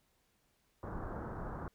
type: low-pass noise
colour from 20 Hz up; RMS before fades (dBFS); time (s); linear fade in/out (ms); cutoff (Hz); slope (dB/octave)
pink; -42; 0.83-1.68; 2; 1500; 48
effects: pink hiss -75 dBFS RMS until 1.74 s